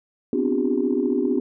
sine tone cluster, 248.2 / 263.4 / 294.8 / 362 / 402 Hz, B3 / C4 / D4 / F#4 / G4, +9 / +12 / +7 / -38 / +44 cents, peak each -25 dBFS, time 0.33-1.4 s, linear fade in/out 2 ms, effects tanh soft clip ceiling -9 dBFS

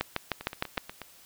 two click trains, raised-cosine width 0.3 ms, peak -11 / -22 dBFS, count 6 / 6, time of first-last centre 0.01-0.778 / 0.41-1.017 s, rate 6.51 / 8.24 Hz, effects white hiss -55 dBFS RMS until 1.25 s

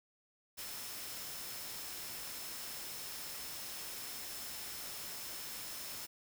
sine tone in noise, 5274 Hz, E8, in tune, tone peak -52 dBFS, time 0.57-6.07 s, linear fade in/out 20 ms, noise white, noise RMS -45 dBFS, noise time 0.57-6.07 s, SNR -10 dB, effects none

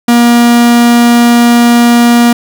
45% pulse tone, 237.8 Hz, A#3, 35 cents sharp, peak -3 dBFS, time 0.08-2.33 s, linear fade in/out 5 ms, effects none

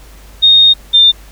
sine tone pair in turn, 3700 / 3601 Hz, A#7 / A7, -14 / +39 cents, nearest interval unison, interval 47 cents, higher first, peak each -3 dBFS, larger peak neither, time 0.42-0.74 / 0.93-1.12 s, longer first, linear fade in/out 20 ms, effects added 50 Hz sine -35 dBFS peak until 1.31 s + pink hiss -42 dBFS RMS until 1.31 s

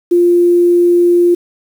sine tone with quantisation, 349.2 Hz, F4, in tune, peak -6 dBFS, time 0.11-1.35 s, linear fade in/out 10 ms, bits 6, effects none

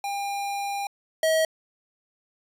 square tone pair in turn, 802 / 638.9 Hz, G5 / D#5, +39 / +46 cents, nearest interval major third, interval 393 cents, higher first, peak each -28 / -20 dBFS, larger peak second, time 0.04-0.87 / 1.23-1.45 s, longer first, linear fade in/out 2 ms, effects resampled to 32000 Hz

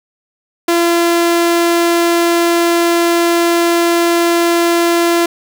sawtooth tone, 341.1 Hz, F4, 41 cents flat, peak -6 dBFS, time 0.68-5.26 s, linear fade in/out 5 ms, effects none

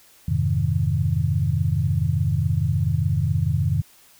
sine chord, F minor seventh, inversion none, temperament equal, 87.31 / 103.83 / 130.81 / 155.56 Hz, F2 / Ab2 / C3 / Eb3, 0 / 0 / 0 / 0 cents, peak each -24 dBFS, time 0.28-3.82 s, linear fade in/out 5 ms, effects white hiss -53 dBFS RMS until 4.19 s

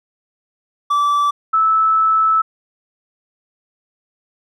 triangle / sine tone pair in turn, 1160 / 1308.7 Hz, D6 / E6, -22 / -13 cents, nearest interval major second, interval 209 cents, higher second, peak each -11 dBFS, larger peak neither, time 0.9-1.31 / 1.53-2.42 s, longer second, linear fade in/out 10 ms, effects none

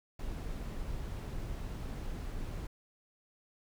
brown noise, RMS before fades -39 dBFS, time 0.19-2.67 s, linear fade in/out 5 ms, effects none

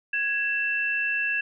sine tone pair together, 1661.2 / 2673 Hz, G#6 / E7, 0 / +23 cents, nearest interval minor sixth, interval 823 cents, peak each -26 dBFS, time 0.13-1.41 s, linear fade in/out 5 ms, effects none

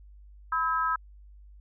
sine tone cluster, 1002 / 1291 / 1611 Hz, B5 / E6 / G6, +25 / -37 / +47 cents, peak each -30 / -26 / -33 dBFS, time 0.52-0.96 s, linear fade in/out 5 ms, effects added 50 Hz sine -48 dBFS peak until 1.6 s

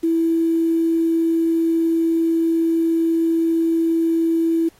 sine tone with quantisation, 329.6 Hz, E4, in tune, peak -15 dBFS, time 0.03-4.69 s, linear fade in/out 10 ms, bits 7, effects pink hiss -55 dBFS RMS until 4.79 s + AAC 48 kbps

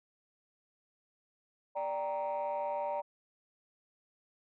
sine chord, G minor, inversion second, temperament equal, 587.3 / 784 / 932.3 Hz, D5 / G5 / Bb5, 0 / 0 / 0 cents, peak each -34 / -38 / -35 dBFS, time 1.75-3.02 s, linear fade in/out 20 ms, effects tanh soft clip ceiling -28 dBFS

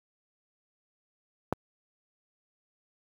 click, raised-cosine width 1 ms, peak -12 dBFS, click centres 1.526 s, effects high-pass 80 Hz 12 dB/octave + 8-bit

